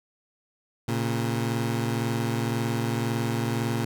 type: tone pair together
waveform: 20% pulse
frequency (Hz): 115.79 / 137.7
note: A#2 / C#3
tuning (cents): -11 / -11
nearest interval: minor third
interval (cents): 300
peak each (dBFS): -21 / -26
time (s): 0.88-3.85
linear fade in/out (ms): 5
effects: none